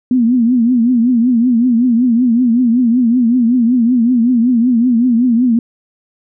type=tone with vibrato; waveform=sine; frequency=240.6 Hz; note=B3; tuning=45 cents flat; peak=-8 dBFS; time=0.11-5.59 s; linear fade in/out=2 ms; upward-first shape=triangle; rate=5.3 Hz; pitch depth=140 cents each way; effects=none